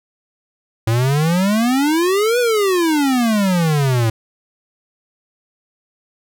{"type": "exponential two-way sweep", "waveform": "square", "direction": "up then down", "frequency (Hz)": [109.5, 497.7, 109.5], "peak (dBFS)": -14, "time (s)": [0.87, 4.1], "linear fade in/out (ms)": 5, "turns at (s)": 2.39, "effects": []}